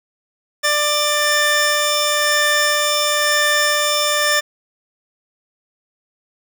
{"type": "tone pair together", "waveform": "15% pulse", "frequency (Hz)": [593, 1780], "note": ["D5", "A6"], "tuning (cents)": [17, 20], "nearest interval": "octave + perfect fifth", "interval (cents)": 1903, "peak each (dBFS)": -11, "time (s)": [0.63, 4.41], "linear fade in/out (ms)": 20, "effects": []}